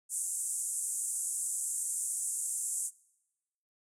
pink band-pass noise, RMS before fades -35 dBFS, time 0.09-2.91 s, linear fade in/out 50 ms, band 7600 to 10000 Hz, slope 48 dB/octave, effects noise-tail reverb RT60 1.0 s tail -24 dB re dry

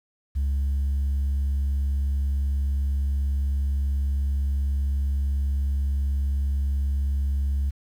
sine tone, 69.3 Hz, C#2, in tune, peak -19 dBFS, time 0.35-7.71 s, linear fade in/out 20 ms, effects tanh soft clip ceiling -20 dBFS + 9-bit

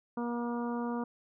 harmonic tone, 238.3 Hz, A#3, 38 cents sharp, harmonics 1 / 2 / 3 / 4 / 5 / 6, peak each -33 / -39 / -44 / -41 / -45 / -50 dBFS, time 0.17-1.04 s, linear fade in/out 5 ms, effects none

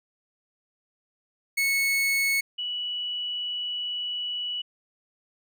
40% pulse / sine tone pair in turn, 2203 / 2946 Hz, C#7 / F#7, -11 / -8 cents, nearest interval perfect fourth, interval 503 cents, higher second, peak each -21 / -28 dBFS, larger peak first, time 1.57-2.41 / 2.58-4.62 s, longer second, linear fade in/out 10 ms, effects none

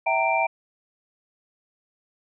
sine tone cluster, 656 / 770 / 924 / 2359 Hz, E5 / G5 / A#5 / D7, -9 / -31 / -16 / +7 cents, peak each -25 dBFS, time 0.06-0.47 s, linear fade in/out 10 ms, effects none

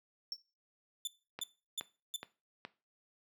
triangle tone with exponential decay, 5440 Hz, F8, 46 cents flat, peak -32 dBFS, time 0.32-0.4 s, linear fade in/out 1 ms, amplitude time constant 17 ms
sawtooth tone bursts, 3520 Hz, A7, in tune, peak -32 dBFS, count 4, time 1.05-2.162 s, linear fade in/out 2 ms, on 23 ms, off 340 ms
click train, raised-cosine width 0.3 ms, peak -26 dBFS, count 4, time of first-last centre 1.39-2.651 s, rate 2.38 Hz
effects noise-tail reverb RT60 0.3 s tail -17 dB re dry + high-pass 150 Hz 12 dB/octave

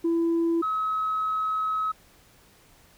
sine tone pair in turn, 334.2 / 1281.6 Hz, E4 / E6, +24 / -49 cents, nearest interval octave + major seventh, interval 2327 cents, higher second, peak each -19 / -23 dBFS, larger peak first, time 0.04-0.62 / 0.62-1.92 s, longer second, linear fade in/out 10 ms, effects tanh soft clip ceiling -19 dBFS + pink hiss -57 dBFS RMS until 2.97 s

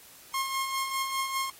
sawtooth tone with tremolo, 1072 Hz, C6, 42 cents sharp, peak -23 dBFS, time 0.34-1.5 s, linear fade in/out 2 ms, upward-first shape sine, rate 5 Hz, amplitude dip 50%, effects white hiss -52 dBFS RMS until 1.59 s + AAC 48 kbps

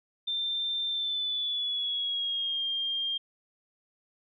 sine tone with pitch glide, 3578 to 3206 Hz, A7 to G7, +28 to +38 cents, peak -28 dBFS, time 0.27-3.18 s, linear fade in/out 10 ms, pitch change -190 cents, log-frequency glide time 0.88-2.64 s, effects none

